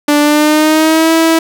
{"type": "tone with pitch glide", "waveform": "sawtooth", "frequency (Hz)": [293.7, 325.9], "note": ["D4", "E4"], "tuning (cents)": [0, -20], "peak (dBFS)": -3, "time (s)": [0.08, 1.39], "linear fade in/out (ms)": 5, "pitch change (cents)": 180, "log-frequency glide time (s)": [0.2, 1.12], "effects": []}